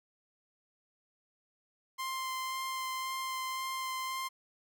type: tone with vibrato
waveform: sawtooth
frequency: 1046.5 Hz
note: C6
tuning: in tune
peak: -31 dBFS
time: 1.98-4.29 s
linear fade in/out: 20 ms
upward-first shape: sine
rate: 1.9 Hz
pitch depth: 10 cents each way
effects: none